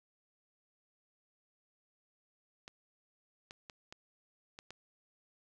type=clicks; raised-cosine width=0.2 ms; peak=-30 dBFS; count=6; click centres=2.679 / 3.509 / 3.698 / 3.925 / 4.589 / 4.706 s; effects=none